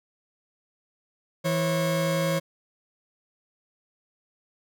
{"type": "tone pair together", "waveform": "40% pulse", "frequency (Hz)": [164.3, 543.8], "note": ["E3", "C#5"], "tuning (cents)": [-5, -33], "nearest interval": "octave + major sixth", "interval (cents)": 2072, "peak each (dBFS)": -25, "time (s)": [1.44, 2.4], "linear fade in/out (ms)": 20, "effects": []}